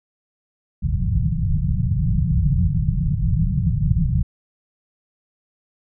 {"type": "low-pass noise", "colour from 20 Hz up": "white", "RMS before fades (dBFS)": -19, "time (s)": [0.82, 4.23], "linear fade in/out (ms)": 10, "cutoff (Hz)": 180, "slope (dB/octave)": 96, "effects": []}